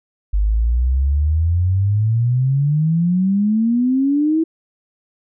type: exponential sweep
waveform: sine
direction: up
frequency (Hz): 49.25 to 328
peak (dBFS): -13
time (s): 0.33-4.44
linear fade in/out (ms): 10
effects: none